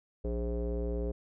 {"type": "tone with low-pass filter", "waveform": "square", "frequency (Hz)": 58.5, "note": "A#1", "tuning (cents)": 7, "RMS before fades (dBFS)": -33, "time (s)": [0.24, 1.12], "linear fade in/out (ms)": 10, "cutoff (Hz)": 470, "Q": 9.2, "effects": []}